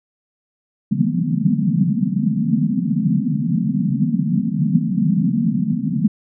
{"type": "band-pass noise", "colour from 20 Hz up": "white", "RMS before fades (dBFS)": -18, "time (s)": [0.91, 6.08], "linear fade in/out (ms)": 5, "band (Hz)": [140, 250], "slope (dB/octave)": 96, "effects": []}